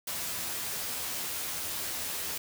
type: noise with comb filter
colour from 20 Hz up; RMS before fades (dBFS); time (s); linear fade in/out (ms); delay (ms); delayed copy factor
white; -35; 0.07-2.38; 5; 12; +0.55
effects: none